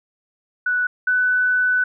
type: tone pair in turn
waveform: sine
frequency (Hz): 1480 / 1496.3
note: F#6 / F#6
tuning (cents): 0 / +19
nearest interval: unison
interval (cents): 19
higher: second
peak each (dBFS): -17 / -15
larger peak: second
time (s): 0.66-0.87 / 1.07-1.84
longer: second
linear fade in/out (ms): 5
effects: none